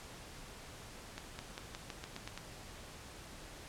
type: accelerating click train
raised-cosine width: 0.2 ms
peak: -25 dBFS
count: 9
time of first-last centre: 1.18-2.376 s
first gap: 210 ms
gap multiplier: 0.9
effects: pink hiss -51 dBFS RMS until 3.68 s + low-pass 10000 Hz 12 dB/octave